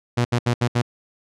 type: tone bursts at uneven times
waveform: sawtooth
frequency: 120.7 Hz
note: B2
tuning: 39 cents flat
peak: -13 dBFS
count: 5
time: 0.17-0.25 / 0.32-0.39 / 0.46-0.54 / 0.61-0.68 / 0.75-0.82 s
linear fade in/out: 10 ms
effects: low-pass 7000 Hz 12 dB/octave